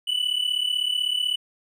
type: tone pair together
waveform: triangle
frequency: 2960 / 2996 Hz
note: F#7 / F#7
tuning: 0 / +21 cents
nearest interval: unison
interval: 21 cents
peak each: -23 / -24 dBFS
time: 0.07-1.36 s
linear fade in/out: 10 ms
effects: none